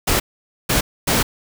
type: noise bursts at uneven times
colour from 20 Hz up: pink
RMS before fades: -17 dBFS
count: 3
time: 0.07-0.2 / 0.69-0.81 / 1.07-1.23 s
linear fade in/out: 10 ms
effects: none